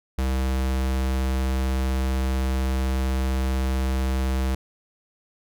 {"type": "tone", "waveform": "square", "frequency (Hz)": 65.41, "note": "C2", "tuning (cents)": 0, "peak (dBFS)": -22, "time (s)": [0.18, 4.55], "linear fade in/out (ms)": 5, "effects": []}